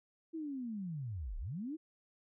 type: linear two-way sweep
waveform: sine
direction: down then up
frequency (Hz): 332.7 to 30.54 to 332.7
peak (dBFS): -38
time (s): 0.33-1.77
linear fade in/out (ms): 20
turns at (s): 1.38
effects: none